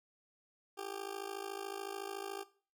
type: tone with amplitude modulation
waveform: 20% pulse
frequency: 396.2 Hz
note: G4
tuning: 18 cents sharp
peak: -32 dBFS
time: 0.77-2.44 s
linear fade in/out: 20 ms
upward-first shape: sine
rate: 53.8 Hz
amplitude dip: 90%
effects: noise-tail reverb RT60 0.4 s tail -17 dB re dry